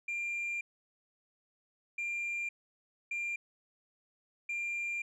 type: tone bursts at uneven times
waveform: sine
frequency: 2388 Hz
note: D7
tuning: 28 cents sharp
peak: -31 dBFS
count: 4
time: 0.08-0.61 / 1.98-2.49 / 3.11-3.36 / 4.49-5.02 s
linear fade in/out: 5 ms
effects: tanh soft clip ceiling -32 dBFS